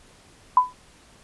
sine tone with exponential decay, 1001 Hz, B5, 23 cents sharp, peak -8 dBFS, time 0.57-0.73 s, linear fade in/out 2 ms, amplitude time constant 33 ms, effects pink hiss -53 dBFS RMS until 1.23 s + resampled to 24000 Hz

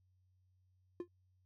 triangle tone with exponential decay, 350.3 Hz, F4, 5 cents sharp, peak -33 dBFS, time 1-1.08 s, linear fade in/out 2 ms, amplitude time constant 17 ms, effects added 92 Hz sine -70 dBFS peak until 1.45 s

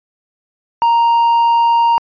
triangle tone, 932.3 Hz, A#5, in tune, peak -7 dBFS, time 0.82-1.98 s, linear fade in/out 0 ms, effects resampled to 11025 Hz

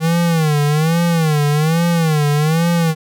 square tone with vibrato, 158.2 Hz, D#3, 29 cents sharp, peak -13 dBFS, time 0-2.95 s, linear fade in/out 50 ms, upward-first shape sine, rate 1.2 Hz, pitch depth 140 cents each way, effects none

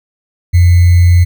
sine tone with sample-and-hold, 87.6 Hz, F2, 6 cents sharp, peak -3 dBFS, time 0.53-1.25 s, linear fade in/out 20 ms, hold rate 2100 Hz, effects none

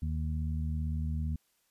harmonic tone, 77.78 Hz, D#2, in tune, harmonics 1 / 2 / 3, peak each -31 / -37 / -41 dBFS, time 0.02-1.36 s, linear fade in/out 5 ms, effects white hiss -73 dBFS RMS until 1.7 s + resampled to 32000 Hz

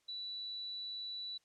sine tone, 3951 Hz, B7, in tune, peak -40 dBFS, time 0.08-1.38 s, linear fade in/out 10 ms, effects white hiss -75 dBFS RMS until 1.44 s + low-pass 7000 Hz 12 dB/octave

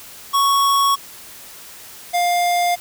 square tone pair in turn, 1111 / 703.3 Hz, C#6 / F5, +4 / +12 cents, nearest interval minor sixth, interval 792 cents, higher first, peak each -14 / -16 dBFS, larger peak first, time 0.33-0.96 / 2.13-2.76 s, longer neither, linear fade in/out 20 ms, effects white hiss -39 dBFS RMS until 2.8 s

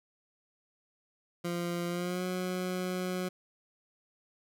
20% pulse tone with pitch glide, 173.3 to 182.76 Hz, F3 to F#3, -13 to -21 cents, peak -27 dBFS, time 1.44-3.29 s, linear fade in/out 10 ms, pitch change +92 cents, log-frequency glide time 1.88-2.24 s, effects none

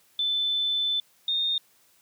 sine tone pair in turn, 3520 / 3665 Hz, A7 / A#7, 0 / -30 cents, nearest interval minor second, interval 70 cents, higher second, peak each -23 dBFS, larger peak neither, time 0.19-1 / 1.28-1.58 s, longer first, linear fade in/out 2 ms, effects white hiss -62 dBFS RMS until 2.01 s + high-pass 80 Hz 12 dB/octave

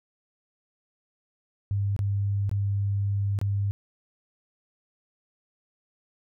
sine tone with dropouts, 100.2 Hz, G2, 38 cents sharp, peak -23 dBFS, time 1.71-3.71 s, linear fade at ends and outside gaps 0 ms, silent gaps 1.964-1.991 / 2.494-2.514 / 3.389-3.414 s, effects none

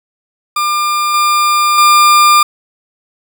40% pulse tone with level steps, 1200 Hz, D6, 37 cents sharp, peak -11 / -8 / -4 dBFS, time 0.56-2.43 s, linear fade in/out 5 ms, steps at 1.14 / 1.78 s, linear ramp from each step 2 ms, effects 7-bit

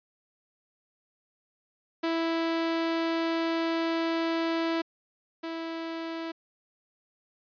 sawtooth tone pair in turn, 329.6 / 328.5 Hz, E4 / E4, 0 / -6 cents, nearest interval unison, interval 6 cents, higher first, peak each -22 / -29 dBFS, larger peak first, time 2.03-4.82 / 5.43-6.32 s, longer first, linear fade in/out 10 ms, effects resampled to 11025 Hz

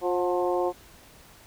harmonic tone with a mistuned harmonic, 177.6 Hz, F3, 29 cents sharp, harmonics 2 / 3 / 4 / 5 / 6, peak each -26 / -28 / -30 / -33 / -36 dBFS, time 0.01-0.73 s, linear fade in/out 50 ms, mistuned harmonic 4, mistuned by +33 cents, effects pink hiss -52 dBFS RMS until 1.46 s

